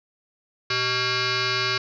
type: tone with frequency modulation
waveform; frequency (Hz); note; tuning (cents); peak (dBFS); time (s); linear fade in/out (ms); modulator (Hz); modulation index
sine; 1391; F6; -7; -21; 0.7-1.78; 5; 503; 7.2
effects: none